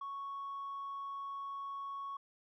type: tone with tanh clipping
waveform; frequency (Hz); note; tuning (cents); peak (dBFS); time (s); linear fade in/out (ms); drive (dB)
triangle; 1108.7; C#6; 0; -40; 0.01-2.17; 5; 5
effects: none